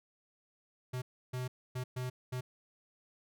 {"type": "tone bursts at uneven times", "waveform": "square", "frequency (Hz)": 126.7, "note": "B2", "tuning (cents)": 45, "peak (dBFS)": -36, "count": 5, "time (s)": [[0.93, 1.02], [1.33, 1.48], [1.75, 1.84], [1.96, 2.1], [2.32, 2.41]], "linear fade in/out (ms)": 10, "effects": []}